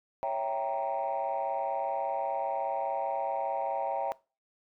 sine chord, C# diminished seventh, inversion none, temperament equal, 554.4 / 659.3 / 784 / 932.3 Hz, C#5 / E5 / G5 / Bb5, 0 / 0 / 0 / 0 cents, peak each -34 / -33 / -32 / -34 dBFS, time 0.23-4.12 s, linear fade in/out 0 ms, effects noise-tail reverb RT60 0.3 s tail -22 dB re dry + tanh soft clip ceiling -23 dBFS

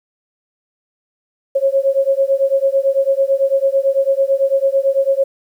sine beating tone pair, 540 / 549 Hz, C#5 / C#5, -45 / -17 cents, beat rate 9 Hz, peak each -15 dBFS, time 1.55-5.24 s, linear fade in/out 10 ms, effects 8-bit

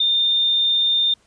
sine tone, 3618 Hz, A7, 48 cents sharp, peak -15 dBFS, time 0-1.14 s, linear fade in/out 5 ms, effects pink hiss -59 dBFS RMS until 1.26 s + resampled to 22050 Hz

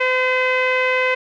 sawtooth tone with low-pass filter, 511 Hz, C5, 41 cents flat, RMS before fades -18 dBFS, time 0-1.15 s, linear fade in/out 10 ms, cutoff 2300 Hz, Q 5.2, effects none

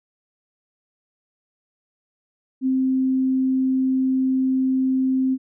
sine tone, 261.6 Hz, C4, in tune, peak -17 dBFS, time 2.61-5.38 s, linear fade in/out 50 ms, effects none

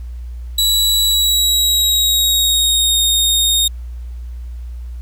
sawtooth tone with pitch glide, 3915 to 3706 Hz, B7 to A#7, -16 to -11 cents, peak -9 dBFS, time 0.58-3.68 s, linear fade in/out 5 ms, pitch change -95 cents, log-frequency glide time 1.04-2.99 s, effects added 60 Hz sine -25 dBFS peak until 5.01 s + pink hiss -54 dBFS RMS until 5.01 s

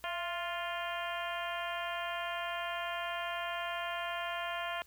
harmonic tone with a mistuned harmonic, 350 Hz, F4, 4 cents sharp, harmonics 2 / 3 / 4 / 5 / 6 / 7 / 8 / 9, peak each -39 / -41 / -43 / -43 / -48 / -46 / -47 / -47 dBFS, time 0.04-4.82 s, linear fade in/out 0 ms, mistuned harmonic 2, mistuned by -45 cents, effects added 60 Hz sine -63 dBFS peak until 4.86 s + white hiss -63 dBFS RMS until 4.86 s

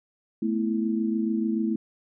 sine chord, A suspended second, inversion none, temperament equal, 220 / 246.9 / 329.6 Hz, A3 / B3 / E4, 0 / 0 / 0 cents, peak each -25 / -31 / -28 dBFS, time 0.42-1.76 s, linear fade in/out 5 ms, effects none

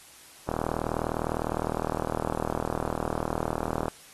click train, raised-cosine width 1 ms, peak -14 dBFS, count 136, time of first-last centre 0.49-3.882 s, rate 39.8 Hz, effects white hiss -51 dBFS RMS until 4.13 s + AAC 32 kbps

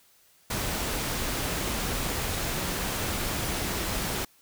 pink noise, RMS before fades -30 dBFS, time 0.5-4.25 s, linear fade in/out 5 ms, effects white hiss -61 dBFS RMS until 4.41 s

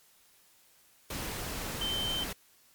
sine tone in noise, 3100 Hz, G7, 20 cents flat, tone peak -31 dBFS, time 1.81-2.24 s, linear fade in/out 5 ms, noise pink, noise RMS -37 dBFS, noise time 1.1-2.33 s, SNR +3 dB, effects white hiss -63 dBFS RMS until 2.74 s + MP3 96 kbps

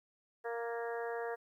harmonic tone with a mistuned harmonic, 233.1 Hz, A#3, in tune, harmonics 2 / 3 / 4 / 5 / 6 / 7 / 8, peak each -38 / -43 / -47 / -51 / -51 / -47 / -51 dBFS, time 0.44-1.36 s, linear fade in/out 20 ms, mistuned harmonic 7, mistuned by +19 cents, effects 12-bit

